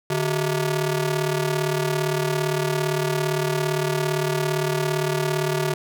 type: ring-modulated tone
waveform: sawtooth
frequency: 261.6 Hz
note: C4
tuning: in tune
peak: -14 dBFS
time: 0.1-5.74 s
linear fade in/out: 5 ms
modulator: 112 Hz
effects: none